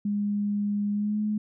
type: tone with pitch glide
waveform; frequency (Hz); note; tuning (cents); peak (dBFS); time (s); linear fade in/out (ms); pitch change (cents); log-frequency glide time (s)
sine; 205.1 to 211.7; G#3 to G#3; -21 to +33; -24; 0.05-1.38; 5; +54; 0.92-1.19
effects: none